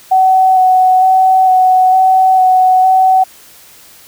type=tone with vibrato; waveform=sine; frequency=749 Hz; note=F#5; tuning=21 cents sharp; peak=-5 dBFS; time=0.11-3.24 s; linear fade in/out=10 ms; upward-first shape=square; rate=1.1 Hz; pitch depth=12 cents each way; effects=white hiss -40 dBFS RMS until 4.07 s